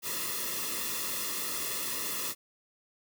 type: noise with comb filter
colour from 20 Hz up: white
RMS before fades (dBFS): -34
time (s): 0.02-2.35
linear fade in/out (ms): 50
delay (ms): 1.3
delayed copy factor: -1
effects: none